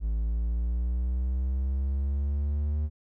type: linear sweep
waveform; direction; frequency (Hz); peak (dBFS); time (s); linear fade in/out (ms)
triangle; up; 53.4 to 75.6; -23; 0-2.9; 50
effects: none